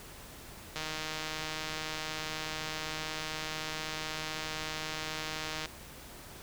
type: click train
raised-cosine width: 0.2 ms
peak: -19 dBFS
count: 765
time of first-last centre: 0.76-5.657 s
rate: 156 Hz
effects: pink hiss -49 dBFS RMS until 6.42 s